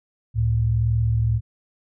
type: tone pair together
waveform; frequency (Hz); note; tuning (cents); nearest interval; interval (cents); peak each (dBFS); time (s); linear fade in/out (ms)
sine; 69.9 / 111.56; C#2 / A2; +15 / +24; minor sixth; 809; -24 / -18; 0.34-1.41; 50
effects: none